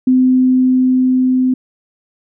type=tone with level ramp; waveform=sine; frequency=256.2 Hz; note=C4; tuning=36 cents flat; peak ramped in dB=-7 to -10 dBFS; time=0.07-1.54 s; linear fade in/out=5 ms; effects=none